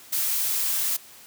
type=noise; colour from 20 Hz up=blue; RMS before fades=-25 dBFS; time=0.12-0.97 s; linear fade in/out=10 ms; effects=white hiss -48 dBFS RMS until 1.26 s + high-pass 80 Hz 12 dB/octave